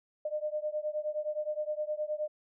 sine beating tone pair, 602 / 611.6 Hz, D5 / D#5, +43 / -30 cents, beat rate 9.6 Hz, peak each -34 / -35 dBFS, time 0.25-2.28 s, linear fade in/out 5 ms, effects none

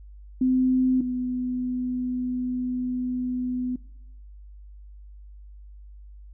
sine tone pair in turn, 257 / 250.8 Hz, C4 / B3, -31 / +27 cents, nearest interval unison, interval 42 cents, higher first, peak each -18 / -25 dBFS, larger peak first, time 0.41-1.01 / 1.01-3.76 s, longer second, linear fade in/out 5 ms, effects noise-tail reverb RT60 1.0 s tail -23 dB re dry + added 50 Hz sine -42 dBFS peak until 6.33 s

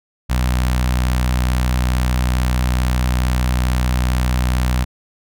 sawtooth tone with notch filter, 62.3 Hz, B1, 16 cents sharp, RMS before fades -17 dBFS, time 0.29-4.85 s, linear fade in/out 20 ms, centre 400 Hz, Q 0.85, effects none

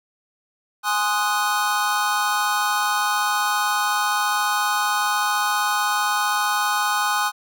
square chord, Ab dominant seventh, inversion none, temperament equal, 830.6 / 1046.5 / 1244.5 / 1480 Hz, Ab5 / C6 / Eb6 / Gb6, 0 / 0 / 0 / 0 cents, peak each -25 / -27 / -25 / -26 dBFS, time 0.83-7.32 s, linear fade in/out 50 ms, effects none

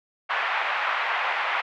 pink band-pass noise, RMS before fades -26 dBFS, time 0.29-1.62 s, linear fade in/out 20 ms, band 800 to 2600 Hz, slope 24 dB/octave, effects none

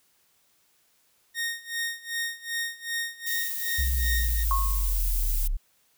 sawtooth tone with tremolo, 1854 Hz, A#6, 10 cents flat, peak -23 dBFS, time 1.34-4.45 s, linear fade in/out 50 ms, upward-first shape sine, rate 2.6 Hz, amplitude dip 90%
violet noise, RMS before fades -32 dBFS, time 3.26-5.48 s, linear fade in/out 10 ms
sine linear sweep, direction down, 65.6 to 32.11 Hz, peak -23 dBFS, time 3.78-5.57 s, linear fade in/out 10 ms
sine tone with exponential decay, 1088 Hz, C#6, 33 cents flat, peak -21 dBFS, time 4.51-4.97 s, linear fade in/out 1 ms, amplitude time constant 100 ms
effects white hiss -66 dBFS RMS until 5.97 s

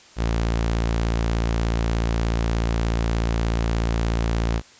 sawtooth tone, 56.7 Hz, A#1, 47 cents flat, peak -16 dBFS, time 0.16-4.62 s, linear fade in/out 50 ms, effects white hiss -49 dBFS RMS until 4.79 s + resampled to 16000 Hz

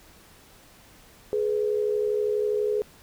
sine tone pair together, 421.6 / 493.9 Hz, G#4 / B4, +26 / 0 cents, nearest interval minor third, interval 274 cents, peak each -23 / -29 dBFS, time 1.33-2.82 s, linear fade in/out 0 ms, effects pink hiss -53 dBFS RMS until 3.02 s

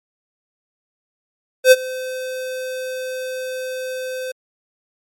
square tone with ADSR envelope, 514 Hz, C5, 31 cents flat, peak -4 dBFS, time 1.64-4.32 s, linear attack 75 ms, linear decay 37 ms, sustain -21 dB, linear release 9 ms, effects MP3 64 kbps

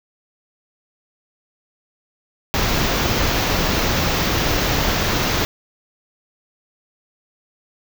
pink band-stop noise, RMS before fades -19 dBFS, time 2.54-5.45 s, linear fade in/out 0 ms, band 6600 to 14000 Hz, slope 48 dB/octave, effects none

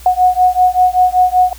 sine beating tone pair, 729 / 734.2 Hz, F#5 / F#5, -26 / -14 cents, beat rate 5.2 Hz, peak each -11 dBFS, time 0.06-1.53 s, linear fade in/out 2 ms, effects added 60 Hz sine -34 dBFS peak until 1.58 s + white hiss -39 dBFS RMS until 1.58 s

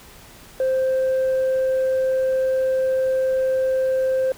sine tone, 523 Hz, C5, 1 cent flat, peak -15 dBFS, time 0.6-4.32 s, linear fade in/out 2 ms, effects tanh soft clip ceiling -16 dBFS + pink hiss -45 dBFS RMS until 4.37 s

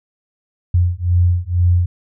sine beating tone pair, 87.31 / 89.41 Hz, F2 / F2, 0 / +41 cents, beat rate 2.1 Hz, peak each -15 dBFS, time 0.74-1.86 s, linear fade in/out 5 ms, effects none

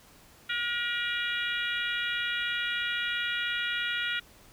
harmonic tone, 477 Hz, A#4, 40 cents sharp, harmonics 3 / 4 / 5 / 6 / 7 / 8, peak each -32 / -35 / -37 / -36 / -37 / -41 dBFS, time 0.49-4.2 s, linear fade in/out 10 ms, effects pink hiss -56 dBFS RMS until 4.52 s

